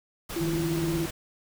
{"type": "noise", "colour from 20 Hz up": "pink", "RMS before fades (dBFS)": -36, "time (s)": [0.29, 1.11], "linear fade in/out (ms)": 10}
{"type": "tone with vibrato", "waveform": "sine", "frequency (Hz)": 335.6, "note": "E4", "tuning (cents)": 31, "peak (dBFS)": -27, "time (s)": [0.36, 1.06], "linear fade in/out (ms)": 5, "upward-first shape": "triangle", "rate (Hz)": 19, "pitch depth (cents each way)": 53}
{"type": "tone with tremolo", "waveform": "sine", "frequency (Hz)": 158.8, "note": "D#3", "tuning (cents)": 36, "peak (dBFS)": -26, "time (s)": [0.41, 1.06], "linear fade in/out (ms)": 5, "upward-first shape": "triangle", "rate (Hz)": 17, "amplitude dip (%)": 55}
{"effects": []}